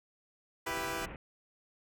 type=chord; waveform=10% pulse; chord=E minor; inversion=none; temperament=equal; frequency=329.6 / 392 / 493.9 Hz; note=E4 / G4 / B4; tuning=0 / 0 / 0 cents; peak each=-31 dBFS; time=0.66-1.06 s; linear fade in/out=10 ms
type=low-pass noise; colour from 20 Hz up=pink; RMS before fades=-46 dBFS; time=0.67-1.16 s; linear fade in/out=2 ms; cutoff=2700 Hz; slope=48 dB/octave
effects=none